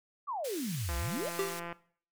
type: exponential two-way sweep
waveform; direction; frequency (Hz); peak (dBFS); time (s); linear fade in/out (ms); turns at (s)
sine; down then up; 1216 to 58.27 to 731; -33; 0.27-1.3; 20; 0.97
type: band-pass noise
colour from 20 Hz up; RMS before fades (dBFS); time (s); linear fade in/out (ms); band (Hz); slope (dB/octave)
white; -44; 0.44-1.6; 10; 1800 to 13000; 12
type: click train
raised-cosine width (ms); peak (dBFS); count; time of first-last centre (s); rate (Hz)
0.5; -26; 144; 0.89-1.726; 171
type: tone with exponential decay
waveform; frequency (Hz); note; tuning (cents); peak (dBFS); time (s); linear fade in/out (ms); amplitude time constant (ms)
square; 391; G4; -4; -28; 1.39-1.7; 2; 67
effects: noise-tail reverb RT60 0.5 s tail -18 dB re dry